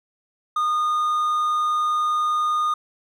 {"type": "tone", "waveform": "triangle", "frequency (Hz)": 1225, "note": "D#6", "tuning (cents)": -27, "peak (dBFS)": -17, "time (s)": [0.56, 2.74], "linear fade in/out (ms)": 5, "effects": []}